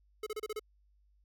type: tone bursts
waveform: square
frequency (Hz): 429.1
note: A4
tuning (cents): -43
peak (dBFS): -36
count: 6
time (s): 0.23-0.595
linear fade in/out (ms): 5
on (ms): 35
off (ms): 31
effects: added 50 Hz sine -65 dBFS peak until 1.24 s